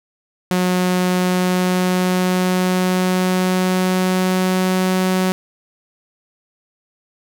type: tone with pitch glide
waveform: sawtooth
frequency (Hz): 181.9 to 185.83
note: F#3 to F#3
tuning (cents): -29 to +8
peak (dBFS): -11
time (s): 0.51-5.32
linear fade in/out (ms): 0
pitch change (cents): +37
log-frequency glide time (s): 1.15-5
effects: none